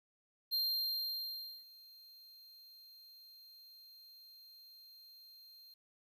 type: tone with ADSR envelope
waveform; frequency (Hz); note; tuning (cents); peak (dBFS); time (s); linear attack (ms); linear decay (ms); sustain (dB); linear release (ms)
square; 4186; C8; 0; -32; 0.51-5.74; 27; 1100; -24; 5
effects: 12-bit